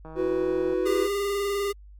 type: click train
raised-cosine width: 1 ms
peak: -29 dBFS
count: 110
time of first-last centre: 0.05-0.736 s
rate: 159 Hz
type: chord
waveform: triangle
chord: E suspended second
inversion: none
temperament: just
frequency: 329.6 / 370.8 / 494.4 Hz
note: E4 / F#4 / B4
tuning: 0 / +4 / +2 cents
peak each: -27 / -23 / -26 dBFS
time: 0.15-1.09 s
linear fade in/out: 50 ms
type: tone with vibrato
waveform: square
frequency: 402.1 Hz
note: G4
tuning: 44 cents sharp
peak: -25 dBFS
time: 0.85-1.73 s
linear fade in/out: 20 ms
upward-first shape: square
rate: 20 Hz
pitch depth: 27 cents each way
effects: added 50 Hz sine -44 dBFS peak until 1.99 s + MP3 96 kbps